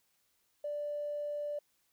triangle tone with tanh clipping, 587.3 Hz, D5, in tune, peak -34 dBFS, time 0.64-1.59 s, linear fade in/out 5 ms, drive 2 dB, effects white hiss -75 dBFS RMS until 1.92 s

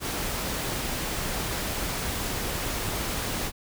pink noise, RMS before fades -30 dBFS, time 0-3.52 s, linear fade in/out 50 ms, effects none

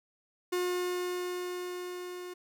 45% pulse tone with level ramp, 359.2 Hz, F4, 49 cents sharp, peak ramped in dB -28 to -40 dBFS, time 0.52-2.34 s, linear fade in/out 10 ms, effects none

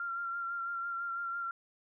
sine tone with vibrato, 1379 Hz, F6, 22 cents flat, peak -34 dBFS, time 0-1.51 s, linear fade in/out 2 ms, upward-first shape sine, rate 6 Hz, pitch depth 25 cents each way, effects none

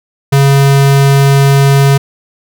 square tone, 138.59 Hz, C#3, in tune, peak -5 dBFS, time 0.32-1.98 s, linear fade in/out 10 ms, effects none

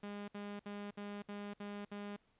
sawtooth tone bursts, 204.2 Hz, G#3, 29 cents flat, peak -39 dBFS, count 7, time 0.03-2.164 s, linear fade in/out 5 ms, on 250 ms, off 64 ms, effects pink hiss -75 dBFS RMS until 2.39 s + resampled to 8000 Hz

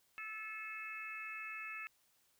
harmonic tone with a mistuned harmonic, 434 Hz, A4, 24 cents flat, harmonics 3 / 4 / 5 / 6, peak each -50 / -50 / -49 / -46 dBFS, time 0.18-1.87 s, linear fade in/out 0 ms, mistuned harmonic 3, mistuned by +16 cents, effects white hiss -74 dBFS RMS until 2.39 s

